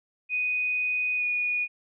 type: tone with pitch glide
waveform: sine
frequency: 2489 to 2458 Hz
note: D#7 to D#7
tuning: 0 to -22 cents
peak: -24 dBFS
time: 0.29-1.68 s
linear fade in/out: 50 ms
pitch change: -22 cents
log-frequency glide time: 1.17-1.24 s
effects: none